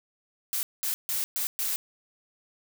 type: noise bursts at uneven times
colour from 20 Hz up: blue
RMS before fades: -29 dBFS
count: 5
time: 0.53-0.63 / 0.83-0.94 / 1.09-1.24 / 1.36-1.47 / 1.59-1.76 s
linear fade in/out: 0 ms
effects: none